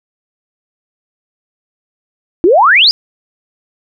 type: exponential sweep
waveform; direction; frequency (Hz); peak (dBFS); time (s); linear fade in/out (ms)
sine; up; 316.8 to 5180; -4; 2.44-2.91; 0
effects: none